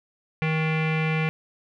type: tone with low-pass filter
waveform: square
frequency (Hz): 157.9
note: D#3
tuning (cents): +26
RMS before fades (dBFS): -24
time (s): 0.42-1.29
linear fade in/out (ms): 0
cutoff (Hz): 2400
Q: 5.5
effects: none